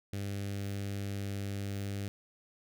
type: tone with notch filter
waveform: sawtooth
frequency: 99.9 Hz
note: G2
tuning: 33 cents sharp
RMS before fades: -37 dBFS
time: 0.13-2.08 s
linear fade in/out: 0 ms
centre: 990 Hz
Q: 0.88
effects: none